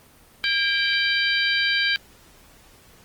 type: harmonic tone with a mistuned harmonic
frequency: 780 Hz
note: G5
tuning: 9 cents flat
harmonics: 2 / 3 / 4 / 5 / 6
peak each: -23 / -25 / -26 / -27 / -28 dBFS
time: 0.44-1.96 s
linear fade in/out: 0 ms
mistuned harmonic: 2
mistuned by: +60 cents
effects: pink hiss -52 dBFS RMS until 3.04 s + Opus 24 kbps